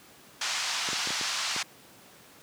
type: band-pass noise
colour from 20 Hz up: white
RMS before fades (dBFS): -31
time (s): 0.41-1.63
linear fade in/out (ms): 5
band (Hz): 790 to 6300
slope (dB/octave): 24
type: clicks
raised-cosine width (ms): 2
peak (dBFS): -24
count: 6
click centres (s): 0.888 / 0.931 / 1.073 / 1.105 / 1.212 / 1.563
effects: pink hiss -53 dBFS RMS until 2.42 s + high-pass 150 Hz 12 dB/octave